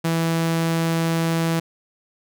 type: tone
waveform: sawtooth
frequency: 164.81 Hz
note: E3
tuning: in tune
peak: -15 dBFS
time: 0.04-1.6 s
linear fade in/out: 10 ms
effects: none